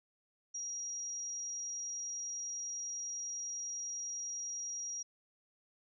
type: tone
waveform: sine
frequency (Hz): 5710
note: F8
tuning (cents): +37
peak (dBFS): -38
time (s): 0.54-5.03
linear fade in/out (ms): 10
effects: none